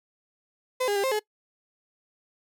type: tone with pitch steps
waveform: 35% pulse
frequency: 510 / 408.3 / 399.1 / 528 / 424.8 Hz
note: C5 / G#4 / G4 / C5 / G#4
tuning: -44 / -29 / +31 / +16 / +39 cents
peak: -22 dBFS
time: 0.8-1.195 s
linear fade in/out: 10 ms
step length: 79 ms
effects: noise-tail reverb RT60 0.1 s tail -23 dB re dry